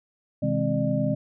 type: tone cluster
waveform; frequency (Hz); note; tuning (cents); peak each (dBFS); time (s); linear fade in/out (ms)
sine; 128.4 / 158.9 / 205.5 / 264.4 / 599; C3 / D#3 / G#3 / C4 / D5; -32 / +37 / -18 / +18 / +34; -28; 0.42-1.15; 10
effects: none